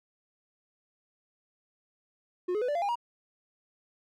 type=tone with pitch steps; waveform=triangle; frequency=360 / 423.2 / 497.5 / 584.8 / 687.5 / 808.2 / 950 Hz; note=F#4 / G#4 / B4 / D5 / F5 / G#5 / A#5; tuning=-47 / +33 / +13 / -7 / -27 / -47 / +33 cents; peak=-25 dBFS; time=2.48-2.956 s; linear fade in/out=10 ms; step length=68 ms; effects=none